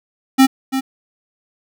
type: tone with echo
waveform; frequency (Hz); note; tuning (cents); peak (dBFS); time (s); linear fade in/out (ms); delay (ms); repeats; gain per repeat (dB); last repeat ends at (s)
square; 265.4; C4; +25; -7; 0.38-0.47; 20; 340; 1; -10; 0.81
effects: none